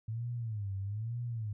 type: tone with vibrato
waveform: sine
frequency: 108.1 Hz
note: A2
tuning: 30 cents flat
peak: -34 dBFS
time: 0.08-1.53 s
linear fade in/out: 5 ms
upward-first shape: sine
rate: 1.1 Hz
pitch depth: 190 cents each way
effects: none